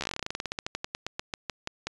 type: slowing click train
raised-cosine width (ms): 0.2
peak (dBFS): -14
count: 28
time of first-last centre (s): 0.01-1.87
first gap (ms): 13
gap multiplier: 1.11
effects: resampled to 22050 Hz